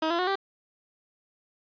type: tone with pitch steps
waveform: 15% pulse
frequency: 317.5 / 340.3 / 364.7 / 390.9 Hz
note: D#4 / F4 / F#4 / G4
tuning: +35 / -45 / -25 / -5 cents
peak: -18 dBFS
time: 0.02-0.356 s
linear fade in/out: 5 ms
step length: 84 ms
effects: resampled to 11025 Hz + 9-bit